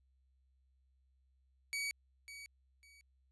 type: tone with echo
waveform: sawtooth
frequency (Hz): 2265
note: C#7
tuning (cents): +37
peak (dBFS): -33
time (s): 1.73-1.91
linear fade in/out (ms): 0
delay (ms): 550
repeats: 2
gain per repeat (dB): -12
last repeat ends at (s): 3.01
effects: added 65 Hz sine -70 dBFS peak until 3.31 s + resampled to 24000 Hz